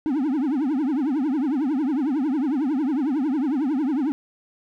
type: tone with vibrato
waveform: triangle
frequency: 281.5 Hz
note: C#4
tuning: 27 cents sharp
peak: -18 dBFS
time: 0.06-4.12 s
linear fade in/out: 0 ms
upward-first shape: triangle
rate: 11 Hz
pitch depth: 280 cents each way
effects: none